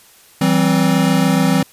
square chord, C major, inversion first, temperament equal with one note detuned, 164.81 / 191.74 / 261.6 Hz, E3 / G3 / C4, 0 / -38 / 0 cents, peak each -17 dBFS, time 0.41-1.63 s, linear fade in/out 5 ms, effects white hiss -47 dBFS RMS until 1.72 s + resampled to 32000 Hz

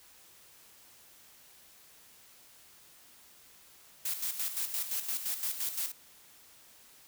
blue noise with tremolo, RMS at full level -33 dBFS, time 4.05-5.92 s, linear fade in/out 5 ms, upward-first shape square, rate 5.8 Hz, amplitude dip 60%, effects white hiss -58 dBFS RMS until 7.07 s

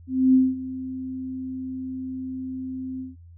sine tone with ADSR envelope, 259.8 Hz, C4, 12 cents flat, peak -12 dBFS, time 0.07-3.16 s, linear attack 270 ms, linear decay 210 ms, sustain -17 dB, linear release 160 ms, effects added 85 Hz sine -44 dBFS peak until 3.37 s

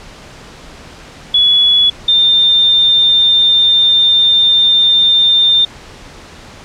sine tone pair in turn, 3396 / 3605 Hz, G#7 / A7, +38 / +41 cents, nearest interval minor second, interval 103 cents, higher second, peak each -6 dBFS, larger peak neither, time 1.34-1.9 / 2.08-5.65 s, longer second, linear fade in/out 5 ms, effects pink hiss -35 dBFS RMS until 6.64 s + low-pass 6000 Hz 12 dB/octave

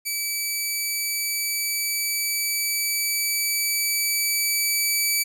10% pulse tone with level ramp, 2300 Hz, D7, 37 cents flat, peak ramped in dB -16 to -11 dBFS, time 0.05-5.24 s, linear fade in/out 20 ms, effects none

